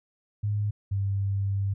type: tone pair in turn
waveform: sine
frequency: 103.83 / 98.75 Hz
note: G#2 / G2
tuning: 0 / +13 cents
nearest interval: minor second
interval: 87 cents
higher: first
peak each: -24 dBFS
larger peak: neither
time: 0.43-0.71 / 0.91-1.74 s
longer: second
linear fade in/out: 10 ms
effects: none